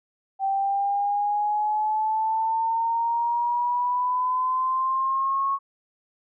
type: exponential sweep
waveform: sine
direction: up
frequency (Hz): 776 to 1103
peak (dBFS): -21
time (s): 0.39-5.59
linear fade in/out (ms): 50
effects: none